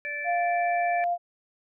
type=harmonic tone; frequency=583 Hz; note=D5; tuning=13 cents flat; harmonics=1 / 3 / 4; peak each=-40 / -33 / -33 dBFS; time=0.05-1.04 s; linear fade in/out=0 ms
type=tone; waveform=sine; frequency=698.5 Hz; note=F5; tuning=in tune; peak=-23 dBFS; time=0.24-1.18 s; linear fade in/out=50 ms
effects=none